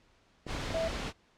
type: noise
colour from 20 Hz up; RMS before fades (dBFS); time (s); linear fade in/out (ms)
pink; -36; 0.46-1.13; 50
type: clicks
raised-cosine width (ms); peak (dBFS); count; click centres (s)
2; -27; 4; 0.467 / 0.551 / 0.707 / 0.752
type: tone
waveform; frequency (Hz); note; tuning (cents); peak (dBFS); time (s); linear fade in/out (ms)
sine; 654; E5; -14; -29; 0.74-0.88; 5
effects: pink hiss -66 dBFS RMS until 1.37 s + low-pass 5000 Hz 12 dB/octave